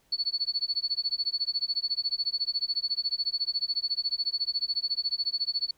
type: tone with tremolo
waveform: sine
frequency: 4435 Hz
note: C#8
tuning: in tune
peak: -23 dBFS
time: 0.12-5.71 s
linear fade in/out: 5 ms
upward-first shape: sine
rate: 14 Hz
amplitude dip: 100%
effects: pink hiss -67 dBFS RMS until 5.77 s